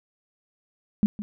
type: tone with echo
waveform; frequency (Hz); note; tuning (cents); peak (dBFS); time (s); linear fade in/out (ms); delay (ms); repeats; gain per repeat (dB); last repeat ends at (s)
sine; 207.7; G#3; 0; -15; 1.03-1.06; 0; 160; 1; -14; 1.22
effects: none